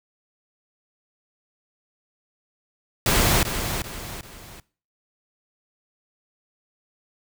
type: noise with echo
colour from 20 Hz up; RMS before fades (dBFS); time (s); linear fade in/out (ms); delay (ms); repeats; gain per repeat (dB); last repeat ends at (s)
pink; -19; 3.06-3.43; 2; 390; 3; -8; 4.6
effects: noise-tail reverb RT60 0.4 s tail -21 dB re dry